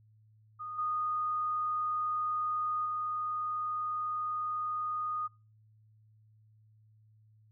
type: tone with level steps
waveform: sine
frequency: 1234 Hz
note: D#6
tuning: 15 cents flat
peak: -38 / -30 / -32 dBFS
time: 0.59-5.28 s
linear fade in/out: 20 ms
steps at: 0.78 / 2.85 s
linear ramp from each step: 10 ms
effects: noise-tail reverb RT60 0.3 s tail -23 dB re dry + added 108 Hz sine -60 dBFS peak until 7.51 s